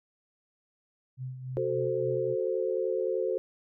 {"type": "tone with tremolo", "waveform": "sine", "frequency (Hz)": 128.8, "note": "C3", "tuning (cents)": -27, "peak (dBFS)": -33, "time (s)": [1.17, 2.36], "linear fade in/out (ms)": 50, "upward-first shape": "sine", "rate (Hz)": 3.5, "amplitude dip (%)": 55}
{"type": "chord", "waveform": "sine", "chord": "F# diminished", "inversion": "none", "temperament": "equal", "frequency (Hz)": [370, 440, 523.3], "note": ["F#4", "A4", "C5"], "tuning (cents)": [0, 0, 0], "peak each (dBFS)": -31, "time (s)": [1.57, 3.38], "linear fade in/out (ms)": 0}
{"effects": []}